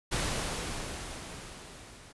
pink noise with level ramp, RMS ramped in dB -30 to -52 dBFS, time 0.11-2.13 s, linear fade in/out 20 ms, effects resampled to 24000 Hz

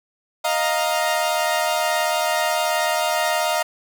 sawtooth chord, Eb suspended second, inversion none, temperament equal with one note detuned, 622.3 / 700.9 / 932.3 Hz, Eb5 / F5 / Bb5, 0 / +6 / 0 cents, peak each -19 / -19 / -21 dBFS, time 0.44-3.63 s, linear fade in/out 10 ms, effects none

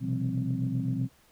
sine tone cluster, 123.9 / 131.7 / 169.1 / 192.8 / 261.9 Hz, B2 / C3 / E3 / G3 / C4, +6 / +12 / +44 / -28 / +2 cents, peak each -30 / -33 / -34 / -36 / -32 dBFS, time 0-1.09 s, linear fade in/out 50 ms, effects tanh soft clip ceiling -18 dBFS + pink hiss -62 dBFS RMS until 1.31 s

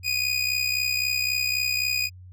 25% pulse tone with amplitude modulation, 2475 Hz, D#7, 10 cents flat, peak -16 dBFS, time 0.03-2.1 s, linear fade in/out 50 ms, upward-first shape sine, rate 63.8 Hz, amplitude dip 65%, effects added 91 Hz sine -42 dBFS peak until 2.32 s

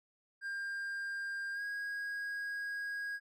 triangle tone with pitch glide, 1600 to 1642.1 Hz, G6 to G#6, +35 to -20 cents, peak -35 dBFS, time 0.41-3.2 s, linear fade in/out 50 ms, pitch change +45 cents, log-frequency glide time 1.53-1.62 s, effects none

